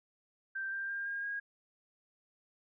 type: tone with pitch steps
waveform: sine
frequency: 1568 / 1584.4 / 1600.9 / 1617.7 / 1634.6 Hz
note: G6 / G6 / G6 / G#6 / G#6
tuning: 0 / +18 / +36 / -46 / -28 cents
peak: -35 dBFS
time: 0.55-1.4 s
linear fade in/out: 10 ms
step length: 170 ms
effects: none